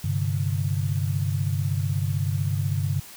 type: chord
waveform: sine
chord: G suspended fourth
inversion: none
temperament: equal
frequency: 98 / 130.81 / 146.83 Hz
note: G2 / C3 / D3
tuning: 0 / 0 / 0 cents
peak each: -25 / -28 / -27 dBFS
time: 0.04-3 s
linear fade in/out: 5 ms
effects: white hiss -44 dBFS RMS until 3.16 s